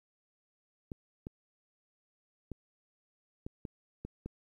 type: clicks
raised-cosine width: 3 ms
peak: -27 dBFS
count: 7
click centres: 0.918 / 1.269 / 2.517 / 3.465 / 3.652 / 4.05 / 4.26 s
effects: 11-bit